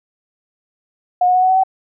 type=tone with pitch steps; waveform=sine; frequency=721 / 729 / 737 / 745.1 / 753.4 / 761.7 Hz; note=F#5 / F#5 / F#5 / F#5 / F#5 / G5; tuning=-45 / -26 / -7 / +12 / +31 / -50 cents; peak=-10 dBFS; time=1.21-1.636 s; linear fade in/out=5 ms; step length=71 ms; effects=none